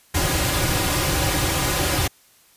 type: noise with comb filter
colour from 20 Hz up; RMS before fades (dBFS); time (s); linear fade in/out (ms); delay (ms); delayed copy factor
pink; -21; 0.14-2.08; 10; 4.5; -0.7
effects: white hiss -55 dBFS RMS until 2.56 s + resampled to 32000 Hz